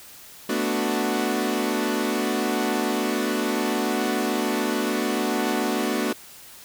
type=chord; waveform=sawtooth; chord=B minor seventh; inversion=third; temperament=equal; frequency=220 / 246.9 / 293.7 / 370 Hz; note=A3 / B3 / D4 / F#4; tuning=0 / 0 / 0 / 0 cents; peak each=-24 dBFS; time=0.49-6.13 s; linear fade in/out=5 ms; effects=white hiss -45 dBFS RMS until 6.64 s